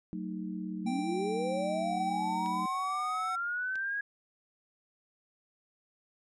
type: chord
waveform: sine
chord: D# diminished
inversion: first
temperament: just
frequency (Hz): 186.68 / 224 / 311.1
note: F#3 / A3 / D#4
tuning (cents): +16 / +31 / 0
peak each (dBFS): -37 / -41 / -40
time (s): 0.13-2.66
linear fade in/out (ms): 0
type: linear sweep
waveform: sine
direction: up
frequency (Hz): 222.3 to 1661.2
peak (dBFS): -31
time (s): 0.85-4.01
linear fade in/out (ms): 5
type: tone with pitch glide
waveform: square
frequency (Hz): 783 to 741.2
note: G5 to F#5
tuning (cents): -2 to +3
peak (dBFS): -38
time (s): 0.86-3.36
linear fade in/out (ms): 10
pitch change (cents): -95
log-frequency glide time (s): 1.41-3.2
type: clicks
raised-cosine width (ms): 0.2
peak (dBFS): -31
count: 2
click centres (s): 2.461 / 3.756
effects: resampled to 24000 Hz